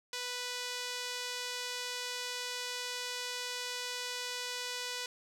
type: tone with band-pass filter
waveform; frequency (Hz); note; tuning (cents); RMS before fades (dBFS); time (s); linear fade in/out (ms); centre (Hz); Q
sawtooth; 493.9; B4; 0; -39; 0.13-5.06; 2; 4700; 0.94
effects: 10-bit